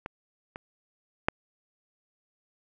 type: clicks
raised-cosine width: 0.5 ms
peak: -20 / -23 / -7 dBFS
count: 3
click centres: 0.061 / 0.559 / 1.285 s
effects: none